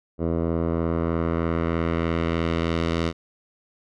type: tone with low-pass filter sweep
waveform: 10% pulse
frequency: 83.2 Hz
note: E2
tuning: 17 cents sharp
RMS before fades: -24 dBFS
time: 0.18-3.13 s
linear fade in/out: 50 ms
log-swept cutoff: 640 to 4700 Hz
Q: 0.98
effects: none